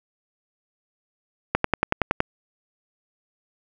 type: click train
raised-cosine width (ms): 0.5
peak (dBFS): -3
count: 8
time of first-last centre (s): 1.55-2.204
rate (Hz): 10.7
effects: none